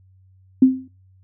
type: tone with exponential decay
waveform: sine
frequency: 260.5 Hz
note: C4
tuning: 7 cents flat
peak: -5 dBFS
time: 0.62-0.88 s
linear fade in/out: 5 ms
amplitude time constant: 56 ms
effects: noise-tail reverb RT60 0.3 s tail -19 dB re dry + added 94 Hz sine -50 dBFS peak until 1.23 s